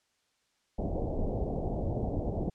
pink low-pass noise, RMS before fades -32 dBFS, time 0.78-2.5 s, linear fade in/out 10 ms, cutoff 740 Hz, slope 48 dB/octave, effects white hiss -74 dBFS RMS until 2.54 s + low-pass 7000 Hz 12 dB/octave

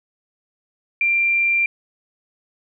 sine tone, 2372 Hz, D7, 17 cents sharp, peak -15 dBFS, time 1.01-1.66 s, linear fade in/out 2 ms, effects none

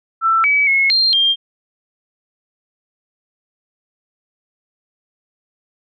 sine tone with pitch steps, 1333 / 2284 / 2177 / 4186 / 3196 Hz, E6 / D7 / C#7 / C8 / G7, +19 / -49 / -32 / 0 / +33 cents, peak -11 dBFS, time 0.21-1.36 s, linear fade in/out 50 ms, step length 230 ms, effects none

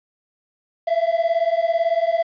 triangle beating tone pair, 660 / 678 Hz, E5 / E5, +2 / +49 cents, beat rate 18 Hz, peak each -18 dBFS, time 0.87-2.23 s, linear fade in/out 10 ms, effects resampled to 11025 Hz + 8-bit

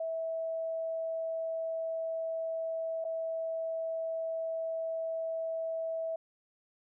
sine tone with dropouts, 652 Hz, E5, 19 cents flat, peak -32 dBFS, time 0-6.16 s, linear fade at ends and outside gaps 5 ms, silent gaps 3.043-3.049 s, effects none

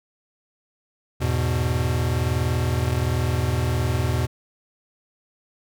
square chord, E major, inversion none, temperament equal, 82.41 / 103.83 / 123.47 Hz, E2 / G#2 / B2, 0 / 0 / 0 cents, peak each -25 / -29 / -24 dBFS, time 1.2-4.27 s, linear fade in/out 20 ms, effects none

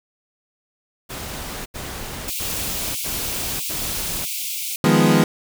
pink noise bursts, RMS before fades -31 dBFS, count 5, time 1.09-4.256 s, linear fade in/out 20 ms, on 570 ms, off 79 ms
white high-pass noise, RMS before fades -27 dBFS, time 2.28-4.76 s, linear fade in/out 2 ms, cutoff 2200 Hz, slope 96 dB/octave
30% pulse chord, F half-diminished seventh, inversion third, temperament equal, 155.56 / 174.61 / 207.7 / 246.9 Hz, Eb3 / F3 / Ab3 / Cb4, 0 / 0 / 0 / 0 cents, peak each -16 dBFS, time 4.84-5.24 s, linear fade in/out 2 ms
effects none

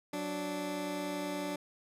20% pulse tone pair together, 185 / 292.9 Hz, F#3 / D4, 0 / -5 cents, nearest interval minor sixth, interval 795 cents, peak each -36 / -31 dBFS, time 0.13-1.56 s, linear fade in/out 5 ms, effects resampled to 32000 Hz

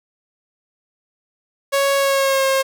sawtooth tone with pitch glide, 554.4 to 536.4 Hz, C#5 to C5, 0 to +43 cents, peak -11 dBFS, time 1.72-2.63 s, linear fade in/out 20 ms, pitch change -57 cents, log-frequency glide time 1.96-2.45 s, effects none

